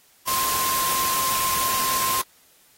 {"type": "tone in noise", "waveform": "sine", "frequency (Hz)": 1052, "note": "C6", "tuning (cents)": 9, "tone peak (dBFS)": -24, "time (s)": [0.27, 2.22], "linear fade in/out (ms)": 10, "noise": "white", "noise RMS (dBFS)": -25, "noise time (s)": [0.27, 2.22], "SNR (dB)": -2, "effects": ["white hiss -57 dBFS RMS until 2.77 s", "AAC 48 kbps"]}